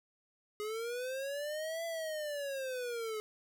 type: linear two-way sweep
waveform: square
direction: up then down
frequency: 415.3 to 672 to 424.7 Hz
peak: -37 dBFS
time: 0.6-3.2 s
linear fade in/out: 0 ms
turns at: 1.85 s
effects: none